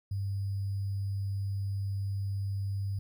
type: tone with sample-and-hold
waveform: sine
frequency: 98.5 Hz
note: G2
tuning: 9 cents sharp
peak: -30 dBFS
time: 0.11-2.99 s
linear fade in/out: 5 ms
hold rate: 4900 Hz
effects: none